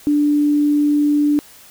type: tone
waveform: sine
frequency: 293.7 Hz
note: D4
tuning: in tune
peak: -12 dBFS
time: 0.07-1.39 s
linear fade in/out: 0 ms
effects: white hiss -44 dBFS RMS until 1.7 s